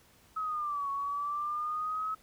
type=linear two-way sweep; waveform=sine; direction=down then up; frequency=1289 to 1108.7 to 1289 Hz; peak=-31 dBFS; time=0.36-2.15 s; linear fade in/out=10 ms; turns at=0.9 s; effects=pink hiss -62 dBFS RMS until 2.22 s